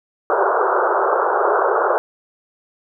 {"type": "band-pass noise", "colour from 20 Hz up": "pink", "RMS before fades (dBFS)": -17, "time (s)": [0.3, 1.98], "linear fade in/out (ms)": 0, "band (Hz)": [370, 1500], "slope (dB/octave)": 96, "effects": []}